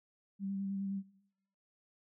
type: tone with vibrato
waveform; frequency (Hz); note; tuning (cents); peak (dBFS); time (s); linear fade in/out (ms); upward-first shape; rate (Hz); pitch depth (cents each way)
sine; 196; G3; 0; -35; 0.39-1.03; 50; square; 9.6; 16
effects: noise-tail reverb RT60 1.0 s tail -22 dB re dry